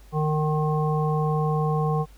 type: harmonic tone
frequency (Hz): 153.4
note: D#3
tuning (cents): -24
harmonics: 1 / 3 / 5 / 7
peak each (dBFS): -22 / -28 / -30 / -31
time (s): 0.12-2.06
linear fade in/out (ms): 50
effects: added 50 Hz sine -46 dBFS peak until 2.17 s + pink hiss -57 dBFS RMS until 2.17 s